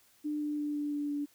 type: tone with pitch steps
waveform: sine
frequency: 298.8 / 296.9 / 295 / 293.2 / 291.3 / 289.5 Hz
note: D4 / D4 / D4 / D4 / D4 / D4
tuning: +30 / +19 / +8 / -3 / -14 / -25 cents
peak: -31 dBFS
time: 0.24-1.26 s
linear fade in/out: 20 ms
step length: 170 ms
effects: white hiss -65 dBFS RMS until 1.34 s